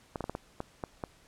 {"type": "clicks", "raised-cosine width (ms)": 1, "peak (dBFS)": -20, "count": 8, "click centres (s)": [0.158, 0.207, 0.241, 0.296, 0.351, 0.604, 0.838, 1.038], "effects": ["pink hiss -61 dBFS RMS until 1.27 s", "low-pass 10000 Hz 12 dB/octave"]}